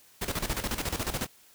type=noise with tremolo; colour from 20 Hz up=pink; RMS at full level=-30 dBFS; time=0.21-1.27 s; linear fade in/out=10 ms; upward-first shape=square; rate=14 Hz; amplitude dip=70%; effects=white hiss -58 dBFS RMS until 1.54 s